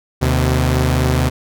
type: tone pair together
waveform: sawtooth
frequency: 75.9 / 127.65 Hz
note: D#2 / C3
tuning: -42 / -42 cents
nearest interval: major sixth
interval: 900 cents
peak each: -12 dBFS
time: 0.21-1.3 s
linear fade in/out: 20 ms
effects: none